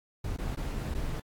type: noise with dropouts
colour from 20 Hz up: brown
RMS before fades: -33 dBFS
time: 0.24-1.2 s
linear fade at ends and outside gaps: 5 ms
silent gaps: 0.365-0.385 / 0.553-0.571 / 0.942-0.947 s
effects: AAC 64 kbps